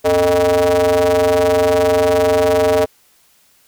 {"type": "ring-modulated tone", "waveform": "square", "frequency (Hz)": 86.6, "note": "F2", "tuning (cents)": -14, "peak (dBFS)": -9, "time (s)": [0.04, 2.86], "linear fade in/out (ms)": 20, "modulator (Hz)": 531, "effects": ["white hiss -54 dBFS RMS until 3.67 s"]}